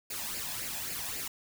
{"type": "noise with flanger", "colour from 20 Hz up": "white", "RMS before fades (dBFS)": -37, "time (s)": [0.1, 1.28], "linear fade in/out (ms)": 5, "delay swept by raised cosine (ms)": [0.41, 1.21], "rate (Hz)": 3.7, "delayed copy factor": 0.6, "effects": []}